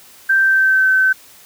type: tone with pitch glide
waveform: sine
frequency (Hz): 1568 to 1533.1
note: G6 to G6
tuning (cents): 0 to -39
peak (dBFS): -10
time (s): 0.29-1.13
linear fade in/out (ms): 10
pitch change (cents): -39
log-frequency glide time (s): 0.39-0.89
effects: white hiss -44 dBFS RMS until 1.45 s + high-pass 60 Hz 12 dB/octave

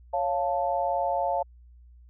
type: chord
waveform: sine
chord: Db augmented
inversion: none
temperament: equal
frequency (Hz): 554.4 / 698.5 / 880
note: Db5 / F5 / A5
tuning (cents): 0 / 0 / 0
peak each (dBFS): -29 / -27 / -29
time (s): 0.13-1.43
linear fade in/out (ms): 10
effects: added 60 Hz sine -49 dBFS peak until 2.09 s

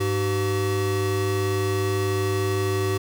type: tone pair together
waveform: square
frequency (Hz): 100.99 / 381.3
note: G#2 / G4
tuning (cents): -48 / -48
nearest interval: octave + major seventh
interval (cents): 2300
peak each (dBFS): -25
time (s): 0-2.98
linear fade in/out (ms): 10
effects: none

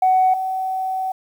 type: tone pair in turn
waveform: sine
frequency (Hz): 748 / 755.8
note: F#5 / F#5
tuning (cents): +19 / +37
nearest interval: unison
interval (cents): 18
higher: second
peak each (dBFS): -11 / -20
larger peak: first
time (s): 0.02-0.34 / 0.34-1.12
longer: second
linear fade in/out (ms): 5
effects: tanh soft clip ceiling -8 dBFS + 8-bit

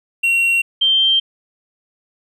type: tone pair in turn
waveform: triangle / sine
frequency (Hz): 2740 / 3151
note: F7 / G7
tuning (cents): -34 / +8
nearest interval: major second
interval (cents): 242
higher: second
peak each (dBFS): -11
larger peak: neither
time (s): 0.23-0.62 / 0.81-1.2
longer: neither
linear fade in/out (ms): 10
effects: none

